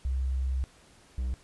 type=tone pair in turn; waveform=sine / triangle; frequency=65.41 / 63.01 Hz; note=C2 / B1; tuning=0 / +35 cents; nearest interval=minor second; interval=65 cents; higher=first; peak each=-26 dBFS; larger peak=neither; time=0.05-0.64 / 1.18-1.34 s; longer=first; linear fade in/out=0 ms; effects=pink hiss -58 dBFS RMS until 1.43 s + resampled to 24000 Hz

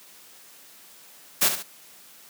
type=noise with echo; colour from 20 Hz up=white; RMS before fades=-19 dBFS; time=1.41-1.49 s; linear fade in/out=10 ms; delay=69 ms; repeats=2; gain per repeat=-8 dB; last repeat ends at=1.628 s; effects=white hiss -50 dBFS RMS until 2.29 s + high-pass 150 Hz 12 dB/octave

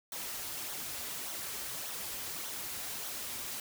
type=noise with flanger; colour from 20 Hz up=white; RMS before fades=-40 dBFS; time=0.12-3.6 s; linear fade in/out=2 ms; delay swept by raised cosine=0.4 to 6.3 ms; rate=1.7 Hz; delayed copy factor=-0.5; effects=none

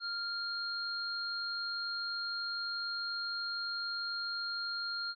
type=tone pair together; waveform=sine; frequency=1396.9 / 4228 Hz; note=F6 / C8; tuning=0 / +17 cents; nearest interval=octave + perfect fifth; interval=1917 cents; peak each=-38 / -37 dBFS; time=0-5.15 s; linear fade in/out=50 ms; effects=none

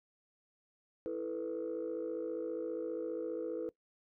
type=chord; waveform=sine; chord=E suspended fourth; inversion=none; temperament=just; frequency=329.6 / 439.5 / 494.4 Hz; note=E4 / A4 / B4; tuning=0 / -2 / +2 cents; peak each=-39 / -39 / -38 dBFS; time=1.06-3.69 s; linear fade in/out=0 ms; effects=noise-tail reverb RT60 0.1 s tail -20 dB re dry + tanh soft clip ceiling -30 dBFS

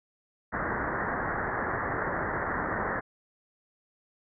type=low-pass noise; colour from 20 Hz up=white; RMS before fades=-31 dBFS; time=0.52-3.01 s; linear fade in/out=20 ms; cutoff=1900 Hz; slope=96 dB/octave; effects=none

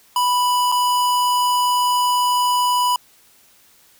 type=tone with dropouts; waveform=square; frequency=987.8 Hz; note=B5; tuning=in tune; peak=-16 dBFS; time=0.16-2.96 s; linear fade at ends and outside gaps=2 ms; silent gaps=0.718-0.722 s; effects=white hiss -53 dBFS RMS until 3.99 s

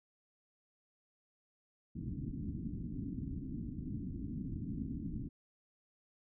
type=low-pass noise; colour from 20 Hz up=white; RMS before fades=-41 dBFS; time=1.95-5.29 s; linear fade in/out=10 ms; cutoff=290 Hz; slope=48 dB/octave; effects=none

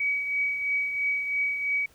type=tone with tremolo; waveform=sine; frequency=2269 Hz; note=C#7; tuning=40 cents sharp; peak=-22 dBFS; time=0-1.86 s; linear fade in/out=5 ms; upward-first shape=triangle; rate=3 Hz; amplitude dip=55%; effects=pink hiss -59 dBFS RMS until 1.94 s

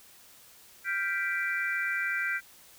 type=chord; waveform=sine; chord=G dominant seventh; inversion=third; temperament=equal; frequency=1396.9 / 1568 / 1975.5 / 2349 Hz; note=F6 / G6 / B6 / D7; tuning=0 / 0 / 0 / 0 cents; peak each=-36 / -31 / -33 / -35 dBFS; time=0.84-2.41 s; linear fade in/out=50 ms; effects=white hiss -55 dBFS RMS until 2.78 s

